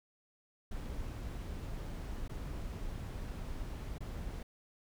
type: noise with dropouts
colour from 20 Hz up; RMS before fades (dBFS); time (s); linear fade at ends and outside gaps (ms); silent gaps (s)
brown; -41; 0.71-4.43; 5; 2.28-2.293 / 3.983-4.005
effects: none